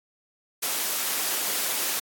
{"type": "high-pass noise", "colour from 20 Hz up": "white", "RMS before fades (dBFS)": -27, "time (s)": [0.62, 2], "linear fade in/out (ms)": 10, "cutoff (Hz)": 280, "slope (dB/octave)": 12, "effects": ["AAC 64 kbps"]}